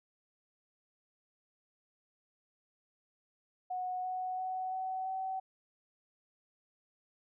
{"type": "tone with pitch steps", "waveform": "sine", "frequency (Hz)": [734, 740.4, 746.8, 753.3, 759.9], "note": ["F#5", "F#5", "F#5", "F#5", "F#5"], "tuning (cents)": [-14, 1, 16, 31, 46], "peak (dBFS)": -34, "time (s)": [3.7, 5.4], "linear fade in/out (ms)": 10, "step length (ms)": 340, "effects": []}